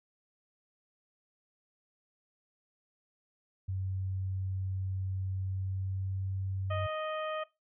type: tone with pitch glide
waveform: sine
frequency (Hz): 94.8 to 95.74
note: F#2 to G2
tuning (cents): +43 to -40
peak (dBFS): -32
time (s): 3.68-6.87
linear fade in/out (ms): 10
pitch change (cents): +17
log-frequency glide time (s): 5.33-6.3
type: harmonic tone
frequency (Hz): 622.3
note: D#5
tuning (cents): 0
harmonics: 1 / 2 / 3 / 4 / 5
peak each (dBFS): -35 / -38 / -46 / -48 / -48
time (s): 6.7-7.44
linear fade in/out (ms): 10
effects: noise-tail reverb RT60 0.2 s tail -18 dB re dry